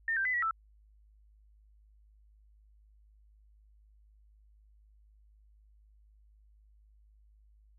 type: tone with pitch steps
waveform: sine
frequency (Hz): 1815 / 1574 / 2008 / 1928 / 1323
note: A#6 / G6 / B6 / B6 / E6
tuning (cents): -47 / +7 / +28 / -42 / +6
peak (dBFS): -28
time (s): 0.08-0.51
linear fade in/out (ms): 2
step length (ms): 86
effects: added 52 Hz sine -59 dBFS peak until 7.78 s